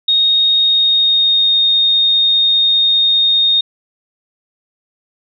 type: tone with pitch glide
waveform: sine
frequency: 3725 to 3695 Hz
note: A#7 to A#7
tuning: -2 to -16 cents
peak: -9 dBFS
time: 0.08-3.61 s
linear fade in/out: 5 ms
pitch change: -14 cents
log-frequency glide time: 0.58-1.59 s
effects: none